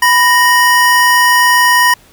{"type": "tone pair together", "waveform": "square", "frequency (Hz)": [987.8, 1860.2], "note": ["B5", "A#6"], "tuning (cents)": [0, -4], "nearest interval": "major seventh", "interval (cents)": 1096, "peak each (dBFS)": -10, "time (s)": [0.02, 1.94], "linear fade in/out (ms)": 5, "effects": ["pink hiss -45 dBFS RMS until 2.12 s"]}